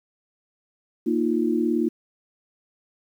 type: chord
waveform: sine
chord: Bb suspended fourth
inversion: none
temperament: equal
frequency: 233.1 / 311.1 / 349.2 Hz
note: Bb3 / Eb4 / F4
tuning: 0 / 0 / 0 cents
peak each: -24 dBFS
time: 1.06-1.89 s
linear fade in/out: 10 ms
effects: 9-bit